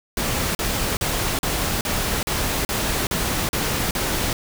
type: noise bursts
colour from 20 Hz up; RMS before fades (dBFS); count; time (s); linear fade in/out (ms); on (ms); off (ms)
pink; -23; 10; 0.17-4.33; 2; 380; 40
effects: none